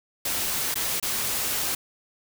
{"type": "noise with dropouts", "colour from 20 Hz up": "white", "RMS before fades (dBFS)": -27, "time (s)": [0.25, 1.75], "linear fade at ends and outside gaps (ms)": 5, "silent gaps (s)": [[0.743, 0.755], [1, 1.026]], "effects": []}